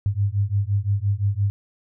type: beating tone pair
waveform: sine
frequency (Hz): 98 / 103.8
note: G2 / G#2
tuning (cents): 0 / 0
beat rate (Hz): 5.8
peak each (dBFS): -22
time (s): 0.06-1.5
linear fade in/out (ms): 0
effects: none